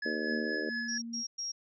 square tone with tremolo, 1703 Hz, G#6, 43 cents sharp, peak -33 dBFS, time 0.02-0.98 s, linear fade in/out 5 ms, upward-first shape triangle, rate 4.3 Hz, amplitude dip 50%
harmonic tone, 76.8 Hz, D#2, 22 cents flat, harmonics 3 / 4 / 5 / 6 / 7 / 8, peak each -38 / -38 / -39 / -40 / -42 / -44 dBFS, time 0.05-0.7 s, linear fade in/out 10 ms
sine tone, 232 Hz, A#3, 8 cents flat, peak -38 dBFS, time 0.28-1.24 s, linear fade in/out 50 ms
sine tone bursts, 5600 Hz, F8, 4 cents sharp, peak -34 dBFS, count 3, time 0.88-1.52 s, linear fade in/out 10 ms, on 140 ms, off 110 ms
effects resampled to 16000 Hz

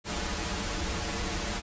pink noise with comb filter, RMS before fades -32 dBFS, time 0.04-1.62 s, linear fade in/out 50 ms, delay 7.7 ms, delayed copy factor -0.9, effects resampled to 16000 Hz

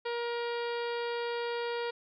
harmonic tone, 473.2 Hz, A#4, 26 cents sharp, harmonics 1 / 2 / 3 / 4 / 5 / 6 / 7 / 8 / 9 / 10, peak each -33 / -39 / -43 / -45 / -47 / -49 / -50 / -51 / -52 / -53 dBFS, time 0.05-1.91 s, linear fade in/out 10 ms, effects none

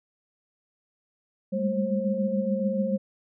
sine tone cluster, 198 / 205 / 219.8 / 533 Hz, G3 / G#3 / A3 / C5, +18 / -22 / -2 / +32 cents, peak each -27 / -31 / -32 / -28 dBFS, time 1.52-2.98 s, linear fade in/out 20 ms, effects none

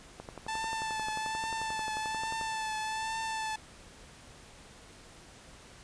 click train, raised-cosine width 1 ms, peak -27 dBFS, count 26, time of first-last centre 0.2-2.412 s, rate 11.3 Hz
sawtooth tone with vibrato, 880 Hz, A5, in tune, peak -29 dBFS, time 0.48-3.56 s, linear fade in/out 5 ms, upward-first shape triangle, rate 1.2 Hz, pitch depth 31 cents each way
effects pink hiss -53 dBFS RMS until 5.83 s + resampled to 22050 Hz

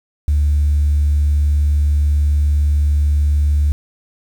sine tone, 73.42 Hz, D2, in tune, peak -10 dBFS, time 0.28-3.72 s, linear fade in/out 0 ms, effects tanh soft clip ceiling -8 dBFS + 7-bit

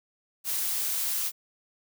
blue noise, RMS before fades -29 dBFS, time 0.44-1.32 s, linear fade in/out 50 ms, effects none

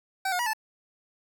25% pulse tone with pitch steps, 767 / 720 / 965 / 875 Hz, G5 / F#5 / B5 / A5, -38 / -47 / -40 / -10 cents, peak -22 dBFS, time 0.25-0.534 s, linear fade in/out 5 ms, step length 71 ms, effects none

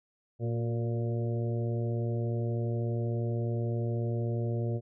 harmonic tone with a mistuned harmonic, 116.54 Hz, A#2, in tune, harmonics 1 / 2 / 3 / 4 / 5 / 6, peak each -29 / -39 / -38 / -40 / -42 / -49 dBFS, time 0.39-4.81 s, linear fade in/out 50 ms, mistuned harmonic 3, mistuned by +38 cents, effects none

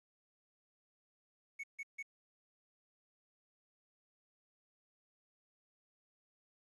triangle tone bursts, 2217 Hz, C#7, in tune, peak -39 dBFS, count 3, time 1.59-2.028 s, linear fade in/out 10 ms, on 46 ms, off 150 ms, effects resampled to 24000 Hz + 12-bit

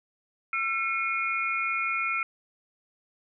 sine tone cluster, 1350 / 2167 / 2442 Hz, E6 / C#7 / D#7, +41 / -40 / -33 cents, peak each -30 dBFS, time 0.53-2.23 s, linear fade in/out 2 ms, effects none

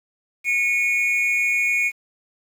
triangle tone pair together, 2195 / 2442 Hz, C#7 / D#7, -18 / -33 cents, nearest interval major second, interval 185 cents, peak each -19 dBFS, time 0.44-1.92 s, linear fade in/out 50 ms, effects 8-bit

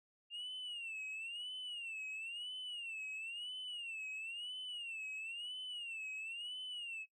sine tone with vibrato, 2780 Hz, F7, 9 cents flat, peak -40 dBFS, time 0.3-7.06 s, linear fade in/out 50 ms, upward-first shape sine, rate 0.99 Hz, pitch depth 150 cents each way, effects noise-tail reverb RT60 0.1 s tail -19 dB re dry + tanh soft clip ceiling -41 dBFS

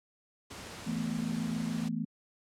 pink noise, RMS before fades -44 dBFS, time 0.5-1.89 s, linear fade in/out 10 ms
sine chord, E suspended fourth, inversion none, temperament equal, 164.81 / 220 / 246.9 Hz, E3 / A3 / B3, 0 / 0 / 0 cents, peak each -36 / -34 / -36 dBFS, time 0.86-2.05 s, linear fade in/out 10 ms
effects high-pass 80 Hz 12 dB/octave + low-pass 9000 Hz 12 dB/octave

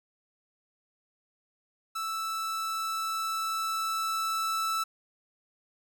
45% pulse tone with level ramp, 1318.5 Hz, E6, in tune, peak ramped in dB -31 to -27 dBFS, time 1.95-4.84 s, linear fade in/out 10 ms, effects none

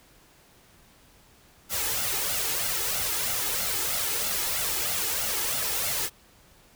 white noise with flanger, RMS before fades -28 dBFS, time 1.69-6.1 s, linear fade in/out 50 ms, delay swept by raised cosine 1.4 to 2.4 ms, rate 3.1 Hz, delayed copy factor +0.65, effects pink hiss -57 dBFS RMS until 6.75 s

